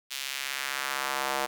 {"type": "tone with high-pass filter sweep", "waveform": "square", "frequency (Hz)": 67.9, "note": "C#2", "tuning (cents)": -35, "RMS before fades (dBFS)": -32, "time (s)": [0.1, 1.47], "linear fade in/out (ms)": 20, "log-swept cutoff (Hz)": [3200, 680], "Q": 1.2, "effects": []}